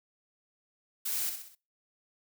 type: noise with echo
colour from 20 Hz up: blue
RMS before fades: -33 dBFS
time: 1.05-1.3 s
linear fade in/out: 10 ms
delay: 63 ms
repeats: 4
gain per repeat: -6 dB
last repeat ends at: 1.552 s
effects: noise-tail reverb RT60 0.3 s tail -22 dB re dry